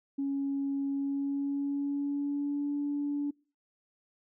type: tone with pitch glide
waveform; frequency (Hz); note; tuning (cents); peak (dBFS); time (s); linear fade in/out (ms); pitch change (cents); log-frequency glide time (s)
sine; 277.2 to 288.1; C#4 to D4; 0 to -33; -28; 0.18-3.31; 10; +67; 0.91-2.74
effects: noise-tail reverb RT60 0.4 s tail -26 dB re dry + tanh soft clip ceiling -24 dBFS